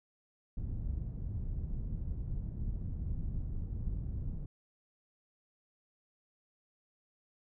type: low-pass noise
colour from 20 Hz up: pink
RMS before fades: -37 dBFS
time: 0.57-4.46 s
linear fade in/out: 5 ms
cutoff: 120 Hz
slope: 12 dB/octave
effects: none